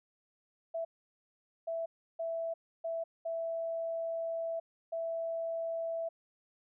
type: tone bursts at uneven times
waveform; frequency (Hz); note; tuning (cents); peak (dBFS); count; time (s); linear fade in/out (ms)
sine; 661; E5; +5; -33; 6; 0.74-0.85 / 1.67-1.86 / 2.19-2.54 / 2.84-3.04 / 3.25-4.6 / 4.92-6.09; 10
effects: none